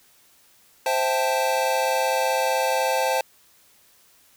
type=chord; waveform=square; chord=A minor seventh; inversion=first; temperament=equal; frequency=523.3 / 659.3 / 784 / 880 Hz; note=C5 / E5 / G5 / A5; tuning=0 / 0 / 0 / 0 cents; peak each=-25 / -29 / -28 / -26 dBFS; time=0.86-3.21 s; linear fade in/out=2 ms; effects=white hiss -57 dBFS RMS until 4.36 s